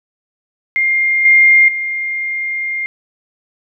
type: tone with level steps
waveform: sine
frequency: 2115 Hz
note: C7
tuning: 18 cents sharp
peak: -11 / -5 / -17 dBFS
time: 0.76-2.86 s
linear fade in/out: 0 ms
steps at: 1.25 / 1.68 s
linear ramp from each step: 5 ms
effects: none